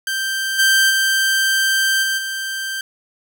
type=tone with level steps; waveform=sawtooth; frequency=1568 Hz; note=G6; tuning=in tune; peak=-16 / -8 / -11 / -14 / -19 dBFS; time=0.07-2.81 s; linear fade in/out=2 ms; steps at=0.58 / 0.89 / 2.02 / 2.17 s; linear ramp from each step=20 ms; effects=7-bit